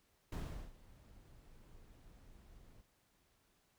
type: noise with ADSR envelope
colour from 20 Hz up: brown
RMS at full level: -39 dBFS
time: 0.32-2.82 s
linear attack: 4 ms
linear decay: 390 ms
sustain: -21 dB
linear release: 14 ms
effects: pink hiss -75 dBFS RMS until 3.78 s